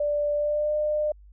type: tone with pitch glide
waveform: sine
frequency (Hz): 587.3 to 602.8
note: D5 to D5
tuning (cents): 0 to +45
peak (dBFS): -22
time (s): 0-1.12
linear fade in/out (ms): 5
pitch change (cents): +45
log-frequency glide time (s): 0.34-0.74
effects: added 50 Hz sine -47 dBFS peak until 1.32 s